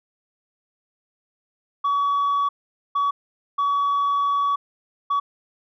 sine tone bursts at uneven times, 1133 Hz, C#6, 37 cents sharp, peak -16 dBFS, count 4, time 1.84-2.49 / 2.95-3.11 / 3.58-4.56 / 5.1-5.2 s, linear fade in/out 10 ms, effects tanh soft clip ceiling -17 dBFS

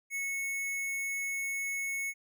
square tone, 2201 Hz, C#7, 13 cents flat, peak -33 dBFS, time 0.1-2.14 s, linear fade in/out 50 ms, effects none

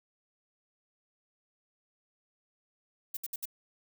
violet noise bursts, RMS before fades -36 dBFS, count 4, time 3.14-3.455 s, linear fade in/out 5 ms, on 30 ms, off 65 ms, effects none

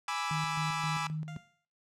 sawtooth chord, E dominant seventh, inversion first, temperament equal, 830.6 / 987.8 / 1174.7 / 1318.5 Hz, G#5 / B5 / D6 / E6, 0 / 0 / 0 / 0 cents, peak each -34 dBFS, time 0.08-1.07 s, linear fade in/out 2 ms
sine tone with tremolo, 155.56 Hz, D#3, in tune, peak -32 dBFS, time 0.31-1.37 s, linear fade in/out 2 ms, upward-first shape square, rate 3.8 Hz, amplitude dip 55%
15% pulse tone with exponential decay, 698.5 Hz, F5, in tune, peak -38 dBFS, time 1.28-1.65 s, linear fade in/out 0 ms, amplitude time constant 80 ms
effects noise-tail reverb RT60 0.4 s tail -19 dB re dry + low-pass 7000 Hz 12 dB/octave

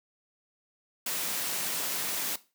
white high-pass noise, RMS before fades -32 dBFS, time 1.06-2.36 s, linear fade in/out 5 ms, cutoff 130 Hz, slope 48 dB/octave, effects noise-tail reverb RT60 0.3 s tail -17 dB re dry

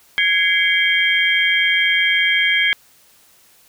sine tone cluster, 1661 / 2072 / 2248 / 3197 Hz, G#6 / C7 / C#7 / G7, 0 / -17 / +24 / +33 cents, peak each -19 dBFS, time 0.18-2.73 s, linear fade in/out 0 ms, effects white hiss -52 dBFS RMS until 3.68 s

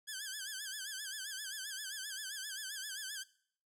10% pulse tone with vibrato, 1625 Hz, G#6, 38 cents flat, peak -32 dBFS, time 0.07-3.24 s, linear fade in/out 20 ms, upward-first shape sine, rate 7.6 Hz, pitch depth 120 cents each way, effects noise-tail reverb RT60 0.6 s tail -20 dB re dry

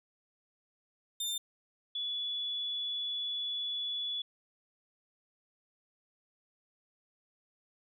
sawtooth / sine tone pair in turn, 3602 / 3423 Hz, A7 / A7, +40 / -48 cents, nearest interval minor second, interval 88 cents, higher first, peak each -30 / -33 dBFS, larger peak first, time 1.2-1.38 / 1.95-4.22 s, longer second, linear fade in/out 5 ms, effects none

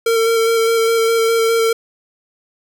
square tone with vibrato, 454.9 Hz, A#4, 42 cents flat, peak -13 dBFS, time 0.06-1.73 s, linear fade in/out 5 ms, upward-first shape square, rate 4.9 Hz, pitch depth 14 cents each way, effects none

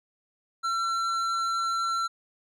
triangle tone with hard clipping, 1352 Hz, E6, 43 cents sharp, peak -27 dBFS, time 0.63-2.08 s, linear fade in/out 20 ms, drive 13 dB, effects none

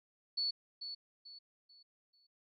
sine tone with echo, 4435 Hz, C#8, in tune, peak -32 dBFS, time 0.37-0.51 s, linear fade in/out 10 ms, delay 440 ms, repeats 4, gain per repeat -9 dB, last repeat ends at 2.27 s, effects none

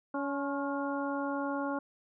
harmonic tone with a mistuned harmonic, 281.3 Hz, C#4, 26 cents sharp, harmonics 1 / 2 / 3 / 4 / 5, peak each -34 / -37 / -39 / -40 / -41 dBFS, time 0.14-1.79 s, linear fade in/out 5 ms, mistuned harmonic 4, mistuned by -53 cents, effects none

